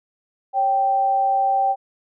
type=tone pair together; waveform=sine; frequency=552.3 / 781 Hz; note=C#5 / G5; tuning=-6 / -7 cents; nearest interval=tritone; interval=599 cents; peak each=-28 / -16 dBFS; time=0.53-1.76 s; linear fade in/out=50 ms; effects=none